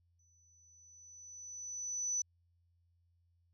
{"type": "tone with exponential growth", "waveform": "sine", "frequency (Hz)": 5980, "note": "F#8", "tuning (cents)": 17, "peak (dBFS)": -31, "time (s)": [0.19, 2.22], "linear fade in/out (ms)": 5, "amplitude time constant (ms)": 440, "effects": ["added 86 Hz sine -70 dBFS peak until 3.53 s"]}